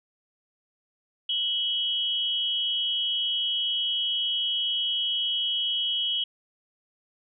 sine tone pair together, 2969 / 3260 Hz, F#7 / G#7, +5 / -33 cents, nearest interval major second, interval 162 cents, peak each -27 dBFS, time 1.29-6.24 s, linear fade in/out 5 ms, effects none

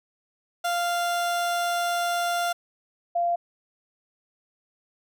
30% pulse / sine tone pair in turn, 696 / 692 Hz, F5 / F5, -6 / -16 cents, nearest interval unison, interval 10 cents, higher first, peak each -21 dBFS, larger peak neither, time 0.64-2.53 / 3.15-3.36 s, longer first, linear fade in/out 10 ms, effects none

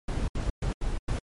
brown noise bursts at uneven times, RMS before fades -28 dBFS, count 5, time 0.08-0.28 / 0.35-0.5 / 0.62-0.73 / 0.81-0.98 / 1.08-1.19 s, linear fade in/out 5 ms, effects MP3 48 kbps

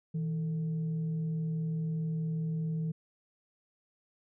sine tone with frequency modulation, 160.8 Hz, E3, 43 cents flat, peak -30 dBFS, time 0.14-2.92 s, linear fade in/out 10 ms, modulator 283 Hz, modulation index 0.22, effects none

